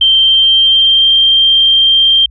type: tone with pitch glide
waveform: sine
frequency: 3136 to 3169 Hz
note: G7 to G7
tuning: 0 to +18 cents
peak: -5 dBFS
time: 0.01-2.26 s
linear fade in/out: 5 ms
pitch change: +18 cents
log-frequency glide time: 0.14-1.11 s
effects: added 60 Hz sine -35 dBFS peak until 2.3 s